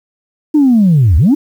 sine linear two-way sweep, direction down then up, 311.1 to 69.3 to 311.1 Hz, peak -4 dBFS, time 0.54-1.35 s, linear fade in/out 10 ms, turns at 1.17 s, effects tanh soft clip ceiling -2 dBFS + 7-bit

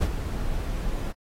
brown noise with ADSR envelope, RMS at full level -19 dBFS, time 0-1.13 s, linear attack 22 ms, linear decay 58 ms, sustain -9 dB, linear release 28 ms, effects AAC 48 kbps

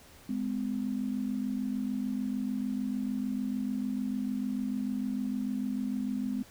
sine tone pair together, 207.7 / 254.4 Hz, G#3 / C4, 0 / -48 cents, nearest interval major third, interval 352 cents, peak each -33 / -32 dBFS, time 0.29-6.43 s, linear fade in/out 5 ms, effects pink hiss -55 dBFS RMS until 6.5 s

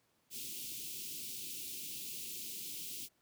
white band-stop noise, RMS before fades -44 dBFS, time 0.3-3.09 s, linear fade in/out 50 ms, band 410 to 2500 Hz, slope 48 dB/octave, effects pink hiss -75 dBFS RMS until 3.21 s + high-pass 100 Hz 12 dB/octave

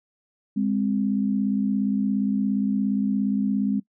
sine tone pair together, 204.4 / 261.6 Hz, G#3 / C4, -27 / 0 cents, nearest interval major third, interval 427 cents, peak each -22 / -25 dBFS, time 0.56-3.8 s, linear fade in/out 10 ms, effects noise-tail reverb RT60 0.1 s tail -20 dB re dry

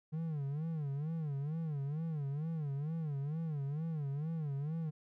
triangle tone with vibrato, 150.8 Hz, D3, 46 cents sharp, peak -33 dBFS, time 0.12-4.91 s, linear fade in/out 20 ms, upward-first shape sine, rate 2.2 Hz, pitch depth 160 cents each way, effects none

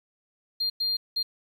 sine tone bursts at uneven times, 4200 Hz, C8, 6 cents sharp, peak -22 dBFS, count 3, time 0.6-0.7 / 0.8-0.97 / 1.16-1.23 s, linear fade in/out 10 ms, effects tanh soft clip ceiling -22 dBFS + 9-bit

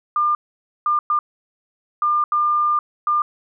sine tone bursts at uneven times, 1200 Hz, D6, 37 cents sharp, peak -15 dBFS, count 6, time 0.16-0.35 / 0.86-0.99 / 1.1-1.19 / 2.02-2.24 / 2.32-2.79 / 3.07-3.22 s, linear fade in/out 2 ms, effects none

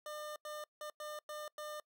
25% pulse tone bursts at uneven times, 602 Hz, D5, 43 cents sharp, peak -39 dBFS, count 6, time 0.06-0.36 / 0.45-0.64 / 0.81-0.9 / 1-1.19 / 1.29-1.48 / 1.58-1.8 s, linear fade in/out 2 ms, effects noise-tail reverb RT60 0.1 s tail -25 dB re dry

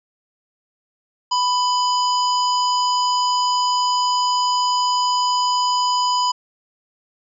harmonic tone with a mistuned harmonic, 992 Hz, B5, 7 cents sharp, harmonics 1 / 3 / 5 / 7, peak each -17 / -28 / -24 / -31 dBFS, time 1.31-6.32 s, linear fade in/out 10 ms, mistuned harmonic 3, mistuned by +28 cents, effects none

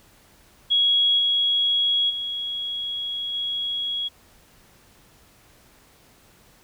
sine tone with level steps, 3322 Hz, G#7, in tune, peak -16 / -18 / -26 / -24 dBFS, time 0.7-4.09 s, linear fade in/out 20 ms, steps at 1.18 / 2.09 / 3.33 s, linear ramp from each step 20 ms, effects pink hiss -55 dBFS RMS until 6.63 s

